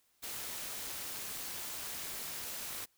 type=noise with amplitude modulation; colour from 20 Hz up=white; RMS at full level=-39 dBFS; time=0.22-2.86 s; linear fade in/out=20 ms; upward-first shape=sine; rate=238 Hz; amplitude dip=60%; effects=white hiss -73 dBFS RMS until 2.97 s